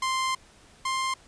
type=tone pair in turn; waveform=sawtooth; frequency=1046.5 / 1053.2 Hz; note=C6 / C6; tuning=0 / +11 cents; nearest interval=unison; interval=11 cents; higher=second; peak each=-21 / -22 dBFS; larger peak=first; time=0.02-0.35 / 0.85-1.14 s; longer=first; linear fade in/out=5 ms; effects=pink hiss -55 dBFS RMS until 1.27 s + resampled to 22050 Hz

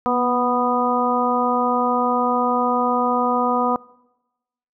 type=harmonic tone with a mistuned harmonic; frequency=246.9 Hz; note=B3; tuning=in tune; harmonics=1 / 2 / 3 / 4 / 5; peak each=-23 / -23 / -23 / -23 / -23 dBFS; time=0.06-3.76 s; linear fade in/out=0 ms; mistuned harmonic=1; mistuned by=-25 cents; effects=noise-tail reverb RT60 1.0 s tail -23 dB re dry

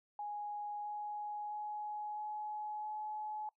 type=tone with pitch steps; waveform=sine; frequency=830 / 835.3 / 840.6 / 846 / 851.4 Hz; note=G#5 / G#5 / G#5 / G#5 / G#5; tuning=-1 / +10 / +21 / +32 / +43 cents; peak=-39 dBFS; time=0.19-3.49 s; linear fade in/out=2 ms; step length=660 ms; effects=noise-tail reverb RT60 0.1 s tail -21 dB re dry

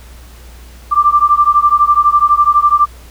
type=beating tone pair; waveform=sine; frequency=1174.7 / 1186.7 Hz; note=D6 / D6; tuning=0 / +18 cents; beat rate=12 Hz; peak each=-10 dBFS; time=0.91-2.86 s; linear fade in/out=20 ms; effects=added 60 Hz sine -34 dBFS peak until 3.1 s + pink hiss -42 dBFS RMS until 3.1 s

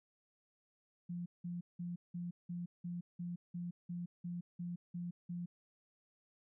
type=tone bursts; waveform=sine; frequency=174.61 Hz; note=F3; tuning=in tune; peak=-39 dBFS; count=13; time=1.09-5.46 s; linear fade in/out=10 ms; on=170 ms; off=180 ms; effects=none

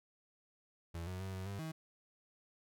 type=tone with pitch steps; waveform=35% pulse; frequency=84.3 / 92 / 95.4 / 93.9 / 99.3 / 159.6 Hz; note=E2 / F#2 / G2 / F#2 / G2 / D#3; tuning=+39 / -9 / -47 / +26 / +23 / +44 cents; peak=-39 dBFS; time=0.94-1.72 s; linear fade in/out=10 ms; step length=130 ms; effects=none

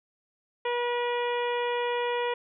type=harmonic tone; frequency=483 Hz; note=B4; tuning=39 cents flat; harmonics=1 / 2 / 3 / 4 / 5 / 6 / 7; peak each=-28 / -31 / -41 / -37 / -39 / -41 / -44 dBFS; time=0.65-2.34 s; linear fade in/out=5 ms; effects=none

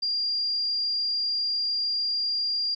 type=tone; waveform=sine; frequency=4789 Hz; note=D8; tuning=33 cents sharp; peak=-24 dBFS; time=0.02-2.75 s; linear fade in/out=10 ms; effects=none

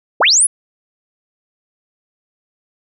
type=linear sweep; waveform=sine; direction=up; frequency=210.8 to 10810 Hz; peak=-8 dBFS; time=0.2-0.47 s; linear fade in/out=10 ms; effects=none

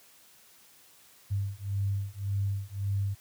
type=beating tone pair; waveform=sine; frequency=98.4 / 100.2 Hz; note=G2 / G2; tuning=+7 / +38 cents; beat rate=1.8 Hz; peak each=-31 dBFS; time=1.3-3.15 s; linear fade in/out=20 ms; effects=white hiss -58 dBFS RMS until 3.2 s + high-pass 60 Hz 12 dB/octave

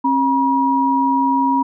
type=tone pair together; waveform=sine; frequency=269.4 / 960 Hz; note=C#4 / B5; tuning=-49 / -49 cents; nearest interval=octave + minor seventh; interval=2200 cents; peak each=-17 / -15 dBFS; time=0.04-1.63 s; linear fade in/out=10 ms; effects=none

